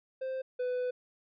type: tone pair in turn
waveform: triangle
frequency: 523.3 / 499.1 Hz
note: C5 / B4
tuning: 0 / +18 cents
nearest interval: minor second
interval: 82 cents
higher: first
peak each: -31 / -28 dBFS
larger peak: second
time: 0.21-0.42 / 0.59-0.91 s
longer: second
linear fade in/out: 10 ms
effects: resampled to 11025 Hz